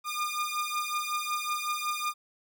sawtooth beating tone pair, 1209 / 1214.4 Hz, D6 / D#6, +50 / -42 cents, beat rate 5.4 Hz, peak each -29 dBFS, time 0.04-2.14 s, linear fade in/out 50 ms, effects none

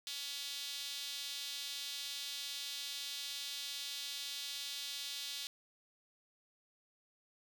sawtooth tone with high-pass filter, 282.4 Hz, C#4, 32 cents sharp, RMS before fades -43 dBFS, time 0.07-5.47 s, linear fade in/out 0 ms, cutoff 3700 Hz, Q 2.5, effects none

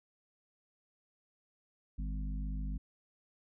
harmonic tone with a mistuned harmonic, 51.3 Hz, G#1, 21 cents flat, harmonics 1 / 3 / 4 / 5, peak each -35 / -45 / -47 / -49 dBFS, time 1.98-2.78 s, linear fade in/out 10 ms, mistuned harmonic 4, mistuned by -34 cents, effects none

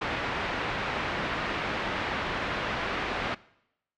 white low-pass noise, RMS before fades -31 dBFS, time 0.01-3.35 s, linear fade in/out 10 ms, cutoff 2100 Hz, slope 12 dB/octave, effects noise-tail reverb RT60 0.8 s tail -21 dB re dry + low-pass 4000 Hz 12 dB/octave

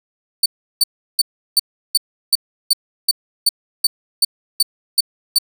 sawtooth tone bursts, 4529 Hz, C#8, 36 cents sharp, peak -7 dBFS, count 14, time 0.43-5.386 s, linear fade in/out 5 ms, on 29 ms, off 350 ms, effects none

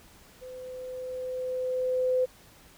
sine tone with level ramp, 509 Hz, C5, 48 cents flat, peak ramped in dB -40 to -21 dBFS, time 0.41-2.26 s, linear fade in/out 20 ms, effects pink hiss -55 dBFS RMS until 2.77 s

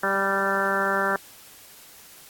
harmonic tone with a mistuned harmonic, 196 Hz, G3, in tune, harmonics 1 / 2 / 3 / 4 / 5 / 6 / 7 / 8 / 9, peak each -33 / -30 / -29 / -32 / -31 / -32 / -27 / -28 / -30 dBFS, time 0.03-1.16 s, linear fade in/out 2 ms, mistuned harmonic 8, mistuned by -19 cents, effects white hiss -48 dBFS RMS until 2.29 s + AAC 64 kbps

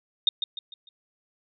sine tone with echo, 3682 Hz, A#7, 22 cents flat, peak -16 dBFS, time 0.27-0.29 s, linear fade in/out 2 ms, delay 150 ms, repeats 4, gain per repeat -8 dB, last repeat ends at 0.89 s, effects none

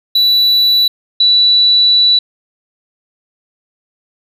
triangle / sine tone pair in turn, 3950 / 3950 Hz, B7 / B7, 0 / 0 cents, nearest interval unison, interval 0 cents, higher neither, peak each -6 dBFS, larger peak neither, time 0.15-0.88 / 1.2-2.19 s, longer second, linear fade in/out 5 ms, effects none

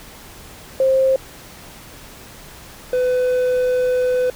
sine / triangle tone pair in turn, 529 / 502.2 Hz, C5 / B4, +19 / +29 cents, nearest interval minor second, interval 90 cents, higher first, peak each -12 / -13 dBFS, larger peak first, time 0.8-1.16 / 2.93-4.3 s, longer second, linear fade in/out 2 ms, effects pink hiss -40 dBFS RMS until 4.35 s

